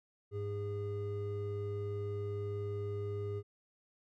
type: tone pair together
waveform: triangle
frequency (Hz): 102.55 / 408.8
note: G#2 / G#4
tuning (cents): -21 / -27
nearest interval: 2 octaves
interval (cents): 2394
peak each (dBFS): -36 / -37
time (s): 0.31-3.43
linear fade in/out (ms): 50
effects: none